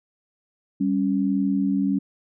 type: tone pair together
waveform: sine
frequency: 196 / 277.2 Hz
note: G3 / C#4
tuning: 0 / 0 cents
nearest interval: tritone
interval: 600 cents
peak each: -22 dBFS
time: 0.8-1.99 s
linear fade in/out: 10 ms
effects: none